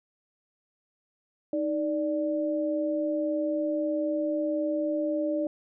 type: tone pair together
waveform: sine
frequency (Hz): 311.1 / 587.3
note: D#4 / D5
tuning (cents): 0 / 0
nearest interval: major seventh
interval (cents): 1100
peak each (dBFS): -28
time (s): 1.53-5.47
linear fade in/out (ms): 2
effects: none